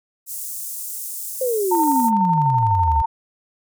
pink high-pass noise, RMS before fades -30 dBFS, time 0.26-2.11 s, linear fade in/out 50 ms, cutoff 7800 Hz, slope 24 dB/octave
sine exponential sweep, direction down, 531 to 69.3 Hz, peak -18 dBFS, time 1.41-3.02 s, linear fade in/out 5 ms
sine tone with tremolo, 906 Hz, A#5, 50 cents flat, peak -15 dBFS, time 1.71-3.06 s, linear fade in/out 10 ms, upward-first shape square, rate 12 Hz, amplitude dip 30%
effects none

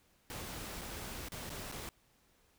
pink noise with dropouts, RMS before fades -44 dBFS, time 0.3-1.89 s, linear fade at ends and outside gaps 0 ms, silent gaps 0.812-0.816 / 1.285-1.32 / 1.494-1.502 / 1.716-1.723 s, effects pink hiss -70 dBFS RMS until 2.58 s

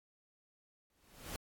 pink noise with exponential growth, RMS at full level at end -41 dBFS, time 0.9-1.36 s, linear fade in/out 1 ms, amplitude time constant 100 ms, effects AAC 64 kbps

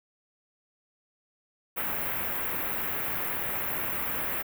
white band-stop noise, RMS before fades -31 dBFS, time 1.76-4.43 s, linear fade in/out 20 ms, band 2400 to 14000 Hz, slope 24 dB/octave, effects none

